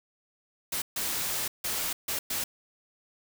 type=noise bursts at uneven times; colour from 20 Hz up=white; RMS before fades=-31 dBFS; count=5; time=0.72-0.82 / 0.96-1.48 / 1.64-1.93 / 2.08-2.19 / 2.3-2.44 s; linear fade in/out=5 ms; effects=none